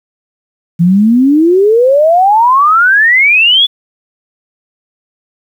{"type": "exponential sweep", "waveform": "sine", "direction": "up", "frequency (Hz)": [164.81, 3489], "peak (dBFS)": -4, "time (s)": [0.79, 3.67], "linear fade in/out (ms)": 20, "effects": ["7-bit"]}